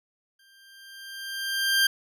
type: tone with exponential growth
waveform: 20% pulse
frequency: 1585 Hz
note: G6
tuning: 19 cents sharp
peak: -13 dBFS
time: 0.39-1.87 s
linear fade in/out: 5 ms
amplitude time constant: 320 ms
effects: none